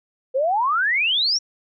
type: exponential sweep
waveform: sine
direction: up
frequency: 499.4 to 5800 Hz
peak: -17 dBFS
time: 0.34-1.39 s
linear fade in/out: 20 ms
effects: none